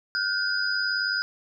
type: tone cluster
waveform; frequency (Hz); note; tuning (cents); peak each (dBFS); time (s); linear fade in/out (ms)
sine; 1437 / 1536 / 4956; F6 / G6 / D#8; +49 / -36 / -8; -28; 0.15-1.22; 0
effects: none